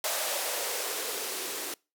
violet noise with band-pass filter sweep, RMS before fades -33 dBFS, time 0.04-1.74 s, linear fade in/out 2 ms, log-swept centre 630 to 340 Hz, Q 3.4, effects noise-tail reverb RT60 0.3 s tail -26 dB re dry

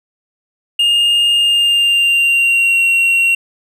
triangle tone with pitch glide, 2829 to 2742 Hz, F7 to F7, +22 to -32 cents, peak -8 dBFS, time 0.79-3.35 s, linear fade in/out 5 ms, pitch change -54 cents, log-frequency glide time 1.35-2.82 s, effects none

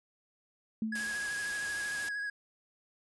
sine tone with exponential decay, 220 Hz, A3, in tune, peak -28 dBFS, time 0.82-1.28 s, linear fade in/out 2 ms, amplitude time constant 100 ms
triangle tone with vibrato, 1661.2 Hz, G#6, in tune, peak -32 dBFS, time 0.92-2.3 s, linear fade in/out 5 ms, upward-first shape sine, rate 13 Hz, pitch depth 25 cents each way
white noise, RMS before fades -41 dBFS, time 0.95-2.09 s, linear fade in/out 5 ms
effects resampled to 24000 Hz

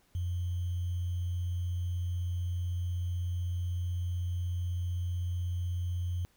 sine tone with sample-and-hold, 88.4 Hz, F2, 22 cents sharp, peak -30 dBFS, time 0.15-6.25 s, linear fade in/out 0 ms, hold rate 3150 Hz, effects pink hiss -68 dBFS RMS until 6.36 s

